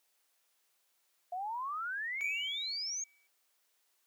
sine exponential sweep, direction up, 698.5 to 6645 Hz, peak -35 dBFS, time 1.32-3.04 s, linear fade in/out 5 ms
triangle tone with exponential decay, 2283 Hz, D7, 50 cents flat, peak -30 dBFS, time 2.21-3.27 s, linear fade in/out 0 ms, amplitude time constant 230 ms
effects white hiss -75 dBFS RMS until 4.06 s + high-pass 400 Hz 12 dB/octave

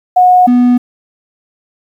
sine / triangle tone pair in turn, 728 / 245.8 Hz, F#5 / B3, -28 / -8 cents, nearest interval octave + perfect fifth, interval 1880 cents, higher first, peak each -3 dBFS, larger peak neither, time 0.16-0.47 / 0.47-0.78 s, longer neither, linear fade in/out 10 ms, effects 7-bit

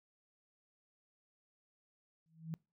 sine tone with exponential growth, 161.8 Hz, E3, 32 cents flat, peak -35 dBFS, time 2.26-2.54 s, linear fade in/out 0 ms, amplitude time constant 59 ms, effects noise-tail reverb RT60 0.3 s tail -25 dB re dry

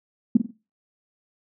sine tone with echo, 230.8 Hz, A#3, 17 cents flat, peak -9 dBFS, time 0.35-0.37 s, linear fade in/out 5 ms, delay 46 ms, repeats 3, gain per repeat -9 dB, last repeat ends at 0.508 s, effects noise-tail reverb RT60 0.3 s tail -18 dB re dry + high-pass 150 Hz 12 dB/octave

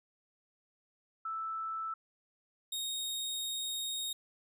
sine / sawtooth tone pair in turn, 1318.5 / 3729 Hz, E6 / A#7, 0 / 0 cents, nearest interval octave + tritone, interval 1800 cents, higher second, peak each -35 / -32 dBFS, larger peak second, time 1.25-1.94 / 2.72-4.13 s, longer second, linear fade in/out 5 ms, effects none

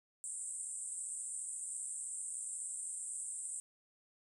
white band-pass noise, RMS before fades -43 dBFS, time 0.24-3.6 s, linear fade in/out 0 ms, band 7800 to 9100 Hz, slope 96 dB/octave, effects none

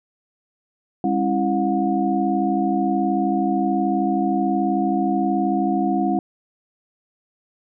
sine tone cluster, 200.1 / 273.3 / 332 / 723 Hz, G3 / C#4 / E4 / F#5, +36 / -24 / +12 / -40 cents, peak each -23 dBFS, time 1.04-6.19 s, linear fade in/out 2 ms, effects none

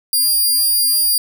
10% pulse tone, 4801 Hz, D8, 37 cents sharp, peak -6 dBFS, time 0.13-1.18 s, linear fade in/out 2 ms, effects none

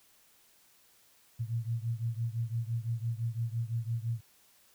sine beating tone pair, 113.6 / 119.5 Hz, A#2 / A#2, -44 / +43 cents, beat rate 5.9 Hz, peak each -33 / -35 dBFS, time 1.39-4.21 s, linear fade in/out 20 ms, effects white hiss -64 dBFS RMS until 4.74 s

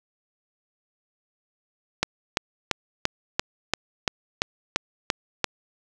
click train, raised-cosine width 0.2 ms, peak -3 dBFS, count 11, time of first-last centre 2.03-5.443 s, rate 2.93 Hz, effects none

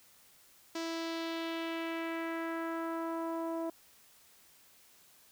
sawtooth tone with low-pass filter sweep, 329.6 Hz, E4, in tune, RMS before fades -37 dBFS, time 0.75-3.7 s, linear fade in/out 5 ms, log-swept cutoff 5700 to 780 Hz, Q 1.9, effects white hiss -62 dBFS RMS until 5.31 s

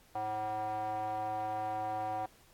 square tone with band-pass filter, 107.3 Hz, A2, 43 cents flat, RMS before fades -36 dBFS, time 0.15-2.26 s, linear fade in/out 5 ms, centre 790 Hz, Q 6.4, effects pink hiss -63 dBFS RMS until 2.53 s + AAC 64 kbps

